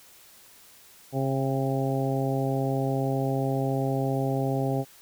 harmonic tone with a mistuned harmonic, 134.7 Hz, C#3, 49 cents flat, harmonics 1 / 2 / 3 / 4 / 5 / 6, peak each -27 / -30 / -32 / -33 / -34 / -35 dBFS, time 1.12-4.85 s, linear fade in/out 50 ms, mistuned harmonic 6, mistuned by -26 cents, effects white hiss -53 dBFS RMS until 5.01 s

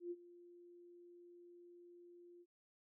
sine tone with ADSR envelope, 349.2 Hz, F4, in tune, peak -40 dBFS, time 0-2.46 s, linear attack 110 ms, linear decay 43 ms, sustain -18 dB, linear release 49 ms, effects none

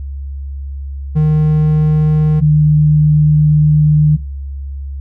triangle / sine tone pair in turn, 153.5 / 151.39 Hz, D#3 / D#3, -23 / -47 cents, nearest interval unison, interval 24 cents, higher first, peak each -6 dBFS, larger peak neither, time 1.15-2.41 / 2.41-4.17 s, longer second, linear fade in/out 20 ms, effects noise-tail reverb RT60 0.3 s tail -18 dB re dry + added 69 Hz sine -21 dBFS peak until 5 s

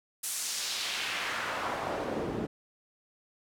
pink noise with band-pass filter sweep, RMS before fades -34 dBFS, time 0.23-2.47 s, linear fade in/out 10 ms, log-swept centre 10000 to 270 Hz, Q 1.2, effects none

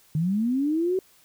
sine linear sweep, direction up, 148.2 to 383.5 Hz, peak -21 dBFS, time 0.15-0.99 s, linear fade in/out 2 ms, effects white hiss -58 dBFS RMS until 1.24 s

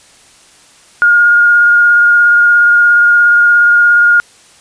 sine tone with vibrato, 1424 Hz, F6, 33 cents sharp, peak -4 dBFS, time 1.02-4.2 s, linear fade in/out 0 ms, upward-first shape square, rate 17 Hz, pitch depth 8 cents each way, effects white hiss -43 dBFS RMS until 4.6 s + resampled to 22050 Hz

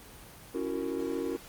triangle chord, F# dominant seventh, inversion second, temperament just, 277.5 / 333 / 370 / 462.5 Hz, C#4 / E4 / F#4 / A#4, +2 / +18 / 0 / -14 cents, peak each -34 dBFS, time 0.54-1.37 s, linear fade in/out 10 ms, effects pink hiss -50 dBFS RMS until 1.48 s + Opus 24 kbps

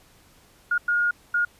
sine tone bursts at uneven times, 1429 Hz, F6, 39 cents sharp, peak -19 dBFS, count 3, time 0.71-0.78 / 0.88-1.11 / 1.34-1.45 s, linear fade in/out 5 ms, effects pink hiss -56 dBFS RMS until 1.59 s + resampled to 32000 Hz

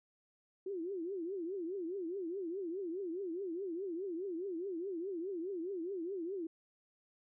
sine tone with vibrato, 360.9 Hz, F#4, 43 cents flat, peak -37 dBFS, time 0.66-6.47 s, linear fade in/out 5 ms, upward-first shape triangle, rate 4.8 Hz, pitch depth 230 cents each way, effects none

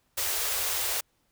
white band-stop noise, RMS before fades -29 dBFS, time 0.17-1.01 s, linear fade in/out 10 ms, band 100 to 350 Hz, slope 96 dB/octave, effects pink hiss -71 dBFS RMS until 1.31 s

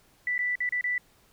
sine tone with dropouts, 1975.5 Hz, B6, in tune, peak -25 dBFS, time 0.27-0.98 s, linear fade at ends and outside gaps 2 ms, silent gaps 0.38-0.39 / 0.555-0.604 / 0.691-0.723 / 0.811-0.841 s, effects pink hiss -62 dBFS RMS until 1.32 s

